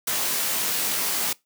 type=noise with comb filter; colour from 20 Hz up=white; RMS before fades=-25 dBFS; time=0.07-1.33 s; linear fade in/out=5 ms; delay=18 ms; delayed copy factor=-0.75; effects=noise-tail reverb RT60 0.2 s tail -23 dB re dry + high-pass 150 Hz 12 dB/octave